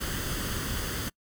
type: noise with comb filter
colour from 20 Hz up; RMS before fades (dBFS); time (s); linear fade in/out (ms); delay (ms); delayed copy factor
pink; -32; 0-1.1; 20; 0.63; +0.55
effects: noise-tail reverb RT60 0.1 s tail -26 dB re dry